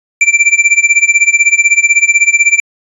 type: tone with tremolo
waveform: square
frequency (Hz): 2349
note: D7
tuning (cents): 0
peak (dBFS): -3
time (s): 0.21-2.6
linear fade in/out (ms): 2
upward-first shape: sine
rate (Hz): 16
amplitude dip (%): 90
effects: resampled to 24000 Hz